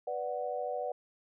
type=chord; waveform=sine; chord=B minor; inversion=none; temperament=equal; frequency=493.9 / 587.3 / 740 Hz; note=B4 / D5 / F#5; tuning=0 / 0 / 0 cents; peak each=-37 / -37 / -37 dBFS; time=0.07-0.92 s; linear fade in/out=5 ms; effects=none